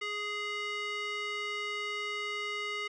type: tone with band-pass filter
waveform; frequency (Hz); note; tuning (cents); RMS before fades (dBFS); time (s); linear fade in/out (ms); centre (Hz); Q
square; 415.3; G#4; 0; -36; 0.01-2.88; 10; 2300; 1.9
effects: resampled to 22050 Hz